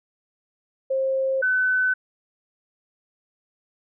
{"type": "tone pair in turn", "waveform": "sine", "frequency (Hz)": [532, 1509.9], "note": ["C5", "F#6"], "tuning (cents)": [29, 35], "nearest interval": "octave + tritone", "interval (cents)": 1806, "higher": "second", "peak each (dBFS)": [-20, -18], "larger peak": "second", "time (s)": [[0.9, 1.42], [1.42, 1.94]], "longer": "neither", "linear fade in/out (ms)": 10, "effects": []}